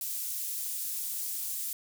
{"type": "high-pass noise", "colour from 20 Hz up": "pink", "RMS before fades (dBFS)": -35, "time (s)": [0.01, 1.73], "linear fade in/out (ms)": 2, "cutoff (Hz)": 10000, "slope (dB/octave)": 12, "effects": []}